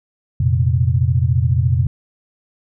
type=chord; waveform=sine; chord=F suspended fourth; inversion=none; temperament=equal; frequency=87.31 / 116.54 / 130.81 Hz; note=F2 / Bb2 / C3; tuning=0 / 0 / 0 cents; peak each=-17 dBFS; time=0.4-1.87 s; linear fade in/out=5 ms; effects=none